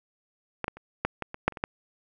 clicks, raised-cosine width 0.5 ms, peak -14 / -14 / -29 / -9 / -16 / -21 / -6 / -29 / -23 / -11 dBFS, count 10, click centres 0.643 / 0.681 / 0.77 / 1.05 / 1.223 / 1.344 / 1.48 / 1.523 / 1.572 / 1.639 s, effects none

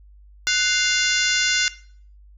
harmonic tone with a mistuned harmonic, 698.5 Hz, F5, in tune, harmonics 2 / 3 / 4 / 5 / 6 / 7 / 8 / 9 / 10, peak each -23 / -25 / -26 / -27 / -28 / -28 / -29 / -30 / -30 dBFS, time 0.47-1.68 s, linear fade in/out 0 ms, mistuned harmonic 2, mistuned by +110 cents, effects noise-tail reverb RT60 0.5 s tail -17 dB re dry + added 50 Hz sine -45 dBFS peak until 2.37 s

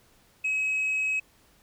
sine tone, 2555 Hz, D#7, 45 cents sharp, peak -22 dBFS, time 0.44-1.2 s, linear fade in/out 10 ms, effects tanh soft clip ceiling -23 dBFS + pink hiss -61 dBFS RMS until 1.62 s

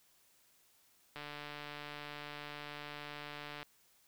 click train, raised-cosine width 0.3 ms, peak -29 dBFS, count 364, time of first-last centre 1.16-3.629 s, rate 147 Hz, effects white hiss -69 dBFS RMS until 4.07 s

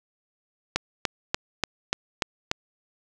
click train, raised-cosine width 0.2 ms, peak -5 dBFS, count 7, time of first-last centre 0.76-2.514 s, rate 3.42 Hz, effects none

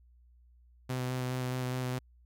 sawtooth tone with vibrato, 127.1 Hz, C3, 50 cents flat, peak -28 dBFS, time 0.89-1.99 s, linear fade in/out 10 ms, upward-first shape square, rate 4.8 Hz, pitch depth 12 cents each way, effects added 60 Hz sine -58 dBFS peak until 2.25 s

